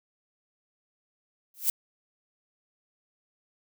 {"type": "noise with exponential growth", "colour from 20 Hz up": "violet", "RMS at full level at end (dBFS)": -20, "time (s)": [1.54, 1.7], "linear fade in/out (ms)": 2, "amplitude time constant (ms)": 33, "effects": []}